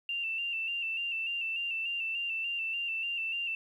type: tone with vibrato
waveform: sine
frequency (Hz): 2725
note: F7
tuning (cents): -43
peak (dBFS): -31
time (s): 0.09-3.55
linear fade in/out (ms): 2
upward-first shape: square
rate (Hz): 3.4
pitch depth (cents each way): 38
effects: 11-bit